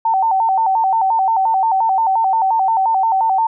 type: tone with vibrato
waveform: sine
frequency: 830.6 Hz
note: G#5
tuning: in tune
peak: -12 dBFS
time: 0.05-3.47 s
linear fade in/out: 5 ms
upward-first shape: square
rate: 5.7 Hz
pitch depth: 140 cents each way
effects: none